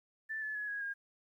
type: tone with pitch steps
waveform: sine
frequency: 1763 / 1726.7 / 1691.2 / 1656.4 / 1622.3 Hz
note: A6 / A6 / G#6 / G#6 / G#6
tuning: +3 / -33 / +31 / -5 / -41 cents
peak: -36 dBFS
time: 0.29-0.94 s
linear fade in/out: 20 ms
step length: 130 ms
effects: 12-bit